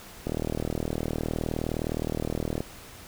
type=click train; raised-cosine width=2 ms; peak=-15 dBFS; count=93; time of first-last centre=0.27-2.605 s; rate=39.4 Hz; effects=pink hiss -46 dBFS RMS until 3.07 s